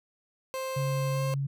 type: tone with pitch glide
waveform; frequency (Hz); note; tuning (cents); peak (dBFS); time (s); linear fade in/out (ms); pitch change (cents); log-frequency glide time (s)
30% pulse; 525 to 530.2; C5 to C5; +6 to +23; -29; 0.54-1.34; 0; +17; 1.12-1.21
type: tone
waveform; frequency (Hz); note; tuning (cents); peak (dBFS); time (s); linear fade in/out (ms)
sine; 138.59; C#3; 0; -27; 0.76-1.47; 10
effects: none